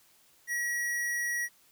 square tone, 1915 Hz, A#6, 46 cents sharp, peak -30 dBFS, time 0.47-1.49 s, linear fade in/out 50 ms, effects white hiss -63 dBFS RMS until 1.71 s

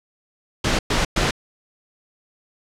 pink noise bursts, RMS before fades -19 dBFS, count 3, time 0.64-1.31 s, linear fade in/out 5 ms, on 150 ms, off 110 ms, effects low-pass 6000 Hz 12 dB/octave

